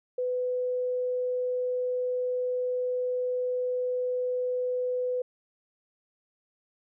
sine tone, 500 Hz, B4, 21 cents sharp, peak -26 dBFS, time 0.18-5.22 s, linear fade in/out 5 ms, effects none

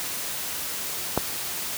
click, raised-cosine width 1 ms, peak -6 dBFS, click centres 1.176 s, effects white hiss -31 dBFS RMS until 1.77 s + high-pass 60 Hz 12 dB/octave

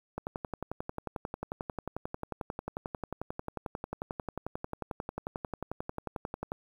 click train, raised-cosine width 1 ms, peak -21 dBFS, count 72, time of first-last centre 0.18-6.519 s, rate 11.2 Hz, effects 9-bit

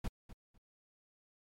brown noise with echo, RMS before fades -35 dBFS, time 0.04-0.08 s, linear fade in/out 5 ms, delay 250 ms, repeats 2, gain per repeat -14 dB, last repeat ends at 0.58 s, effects MP3 64 kbps

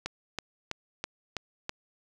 click train, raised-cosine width 0.2 ms, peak -15 dBFS, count 6, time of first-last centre 0.06-1.694 s, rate 3.06 Hz, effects none

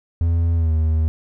triangle tone with pitch glide, 83.9 to 79.19 Hz, E2 to D#2, +31 to +31 cents, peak -13 dBFS, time 0.21-1.08 s, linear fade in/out 0 ms, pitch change -100 cents, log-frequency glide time 0.55-0.72 s, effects none

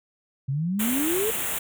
sine exponential sweep, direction up, 129.3 to 459.5 Hz, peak -23 dBFS, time 0.48-1.31 s, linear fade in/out 10 ms
white band-stop noise, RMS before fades -28 dBFS, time 0.79-1.59 s, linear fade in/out 10 ms, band 3500 to 6900 Hz, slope 48 dB/octave
effects none

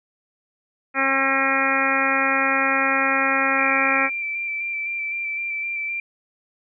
harmonic tone, 270 Hz, C#4, 45 cents flat, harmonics 1 / 2 / 3 / 4 / 5 / 6 / 7 / 8 / 9, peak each -28 / -28 / -28 / -29 / -24 / -27 / -24 / -27 / -25 dBFS, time 0.94-4.1 s, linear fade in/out 50 ms
sine tone with vibrato, 2349 Hz, D7, in tune, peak -24 dBFS, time 3.58-6 s, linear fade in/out 2 ms, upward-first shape square, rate 3.9 Hz, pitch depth 17 cents each way
effects none

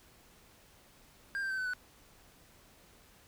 triangle tone with pitch steps, 1600 / 1570.7 / 1541.9 / 1513.7 / 1486 Hz, G6 / G6 / G6 / F#6 / F#6, +35 / +3 / -29 / +39 / +7 cents, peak -31 dBFS, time 1.35-1.735 s, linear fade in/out 0 ms, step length 77 ms, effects pink hiss -61 dBFS RMS until 3.27 s

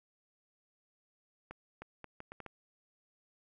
accelerating click train, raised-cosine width 0.5 ms, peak -30 dBFS, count 7, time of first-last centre 1.51-2.463 s, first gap 310 ms, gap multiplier 0.72, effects none

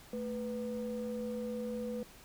sine tone pair together, 220 / 493.9 Hz, A3 / B4, 0 / 0 cents, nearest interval octave + major second, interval 1400 cents, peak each -37 / -37 dBFS, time 0.13-2.03 s, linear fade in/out 2 ms, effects tanh soft clip ceiling -30 dBFS + pink hiss -56 dBFS RMS until 2.24 s

